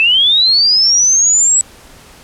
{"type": "linear sweep", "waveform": "sine", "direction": "up", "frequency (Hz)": [2580, 7830], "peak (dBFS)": -7, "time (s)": [0, 1.61], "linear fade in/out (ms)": 0, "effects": ["pink hiss -40 dBFS RMS until 2.23 s", "low-pass 12000 Hz 12 dB/octave"]}